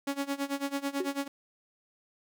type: tone with tremolo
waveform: sawtooth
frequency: 279.1 Hz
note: C#4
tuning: 12 cents sharp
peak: -24 dBFS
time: 0.07-1.28 s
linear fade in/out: 5 ms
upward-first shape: sine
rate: 9.1 Hz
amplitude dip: 90%
type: tone with exponential decay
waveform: triangle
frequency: 370 Hz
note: F#4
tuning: in tune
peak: -24 dBFS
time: 1-1.14 s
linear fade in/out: 5 ms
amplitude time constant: 30 ms
effects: none